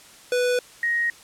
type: tone pair in turn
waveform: square / sine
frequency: 493.9 / 1877.7 Hz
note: B4 / A#6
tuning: 0 / +12 cents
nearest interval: octave + major seventh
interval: 2312 cents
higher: second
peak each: -20 dBFS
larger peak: neither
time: 0.32-0.59 / 0.83-1.1 s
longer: neither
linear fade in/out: 2 ms
effects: white hiss -48 dBFS RMS until 1.23 s + low-pass 10000 Hz 12 dB/octave